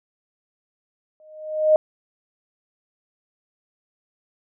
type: tone with exponential growth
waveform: sine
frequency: 619 Hz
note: D#5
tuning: 9 cents flat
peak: -9 dBFS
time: 1.2-1.76 s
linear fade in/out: 1 ms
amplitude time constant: 120 ms
effects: none